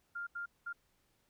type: tone bursts at uneven times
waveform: sine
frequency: 1400 Hz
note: F6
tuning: 4 cents sharp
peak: -38 dBFS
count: 3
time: 0.15-0.27 / 0.35-0.46 / 0.66-0.73 s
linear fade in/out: 10 ms
effects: pink hiss -75 dBFS RMS until 1.29 s